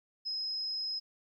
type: tone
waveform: sine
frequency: 5110 Hz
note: D#8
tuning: 45 cents sharp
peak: -33 dBFS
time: 0.25-1 s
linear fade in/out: 20 ms
effects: 12-bit